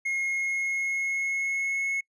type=tone with pitch glide; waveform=triangle; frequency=2154 to 2185 Hz; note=C7 to C#7; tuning=+50 to -26 cents; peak=-24 dBFS; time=0.05-2.01 s; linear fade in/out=10 ms; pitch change=+24 cents; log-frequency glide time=0.24-1.86 s; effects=noise-tail reverb RT60 0.1 s tail -26 dB re dry + resampled to 24000 Hz